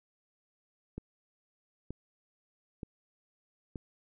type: click train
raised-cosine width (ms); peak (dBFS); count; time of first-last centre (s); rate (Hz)
3; -26; 4; 0.98-3.758; 1.08
effects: none